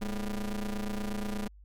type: ring-modulated tone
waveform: 45% pulse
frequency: 110 Hz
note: A2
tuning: in tune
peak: -28 dBFS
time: 0.01-1.48 s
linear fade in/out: 10 ms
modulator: 95.8 Hz
effects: added 50 Hz sine -50 dBFS peak until 1.64 s + MP3 96 kbps